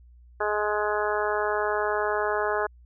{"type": "harmonic tone", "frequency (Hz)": 210, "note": "G#3", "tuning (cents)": 19, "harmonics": [2, 3, 4, 5, 6, 7, 8], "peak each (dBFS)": [-28, -30, -31, -32, -33, -33, -34], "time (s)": [0.4, 2.67], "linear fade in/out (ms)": 10, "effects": ["added 60 Hz sine -49 dBFS peak until 2.85 s"]}